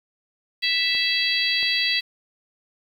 harmonic tone, 659.3 Hz, E5, in tune, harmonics 3 / 4 / 5 / 6 / 7, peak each -26 / -26 / -26 / -26 / -26 dBFS, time 0.62-2.01 s, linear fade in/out 20 ms
clicks, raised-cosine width 1 ms, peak -27 dBFS, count 2, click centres 0.95 / 1.629 s
effects 8-bit

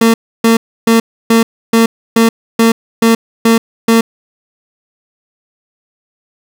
30% pulse tone bursts, 227.7 Hz, A#3, 40 cents flat, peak -3 dBFS, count 10, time 0.01-4.01 s, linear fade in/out 5 ms, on 130 ms, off 300 ms, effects none

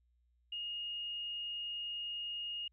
sine tone, 2855 Hz, F7, 37 cents sharp, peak -38 dBFS, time 0.52-2.68 s, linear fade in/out 5 ms, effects added 60 Hz sine -70 dBFS peak until 2.72 s

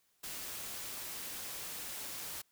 white noise, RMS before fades -43 dBFS, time 0.23-2.42 s, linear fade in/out 10 ms, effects white hiss -74 dBFS RMS until 2.51 s

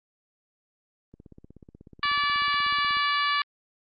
click train, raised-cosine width 3 ms, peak -34 dBFS, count 31, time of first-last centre 1.14-2.969 s, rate 16.4 Hz
harmonic tone, 578 Hz, D5, 28 cents flat, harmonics 2 / 3 / 4 / 5 / 6 / 7 / 8, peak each -25 / -29 / -31 / -33 / -35 / -36 / -37 dBFS, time 2.03-3.42 s, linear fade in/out 2 ms
effects Opus 24 kbps

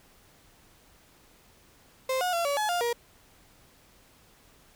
35% pulse tone with pitch steps, 522 / 724 / 682 / 568 / 850 / 703 / 473.8 Hz, C5 / F#5 / F5 / C#5 / G#5 / F5 / A#4, -4 / -38 / -41 / +42 / +40 / +11 / +28 cents, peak -24 dBFS, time 2.09-2.93 s, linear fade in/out 5 ms, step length 120 ms, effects pink hiss -59 dBFS RMS until 4.75 s

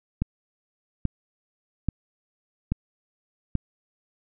click train, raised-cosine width 5 ms, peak -11 dBFS, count 5, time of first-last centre 0.22-3.553 s, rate 1.2 Hz, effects none

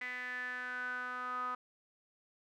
sawtooth tone with band-pass filter sweep, 250 Hz, B3, 21 cents sharp, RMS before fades -40 dBFS, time 0.01-1.55 s, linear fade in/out 5 ms, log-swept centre 2000 to 1200 Hz, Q 9.3, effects none

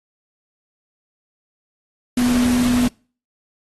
sine tone in noise, 245.8 Hz, B3, 8 cents flat, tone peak -14 dBFS, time 2.17-2.88 s, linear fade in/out 5 ms, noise pink, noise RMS -26 dBFS, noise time 2.17-2.88 s, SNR +9 dB, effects noise-tail reverb RT60 0.4 s tail -26 dB re dry + AAC 32 kbps

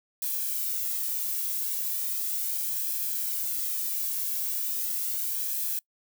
violet noise with flanger, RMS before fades -30 dBFS, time 0.22-5.79 s, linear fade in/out 2 ms, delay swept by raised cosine 1.2 to 1.81 ms, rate 0.37 Hz, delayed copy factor +0.5, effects noise-tail reverb RT60 0.1 s tail -24 dB re dry

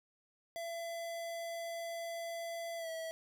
square tone with pitch glide, 673 to 650.8 Hz, E5 to E5, +36 to -22 cents, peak -40 dBFS, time 0.56-3.11 s, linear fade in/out 0 ms, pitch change -58 cents, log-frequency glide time 2.77-2.89 s, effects none

